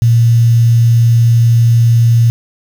sine tone with quantisation, 116.54 Hz, A#2, in tune, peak -5 dBFS, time 0.02-2.3 s, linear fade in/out 0 ms, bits 5, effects none

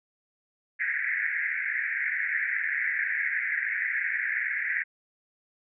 pink band-pass noise, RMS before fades -29 dBFS, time 0.79-4.84 s, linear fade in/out 20 ms, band 1600 to 2200 Hz, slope 96 dB/octave, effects none

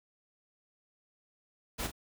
pink noise with echo, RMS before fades -35 dBFS, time 1.78-1.88 s, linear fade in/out 20 ms, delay 37 ms, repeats 1, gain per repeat -8 dB, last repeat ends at 1.917 s, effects none

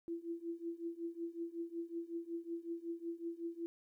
sine tone with tremolo, 336.8 Hz, E4, 37 cents sharp, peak -36 dBFS, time 0.08-3.66 s, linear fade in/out 0 ms, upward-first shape triangle, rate 5.4 Hz, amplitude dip 95%, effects 13-bit

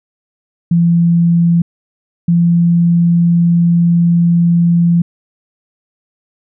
sine tone pair in turn, 170 / 170.93 Hz, F3 / F3, -46 / -37 cents, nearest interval unison, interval 9 cents, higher second, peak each -7 dBFS, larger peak neither, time 0.71-1.62 / 2.28-5.02 s, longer second, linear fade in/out 5 ms, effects none

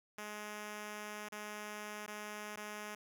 5% pulse tone with dropouts, 210 Hz, G#3, 19 cents sharp, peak -32 dBFS, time 0.18-2.95 s, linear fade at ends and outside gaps 5 ms, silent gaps 1.287-1.321 / 2.064-2.077 / 2.561-2.571 s, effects none

